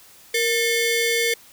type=ring-modulated tone; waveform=sawtooth; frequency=1318.5 Hz; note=E6; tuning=in tune; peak=-12 dBFS; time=0.34-1.34 s; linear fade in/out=5 ms; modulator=852 Hz; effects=white hiss -49 dBFS RMS until 1.52 s